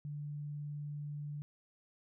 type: tone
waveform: sine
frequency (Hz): 146.83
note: D3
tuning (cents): 0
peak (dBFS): -39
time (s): 0.05-1.42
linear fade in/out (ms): 0
effects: none